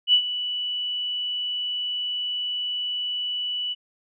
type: tone with ADSR envelope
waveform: sine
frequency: 2960 Hz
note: F#7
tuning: in tune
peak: -12 dBFS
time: 0.07-3.75 s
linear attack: 63 ms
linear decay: 80 ms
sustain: -13 dB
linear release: 30 ms
effects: none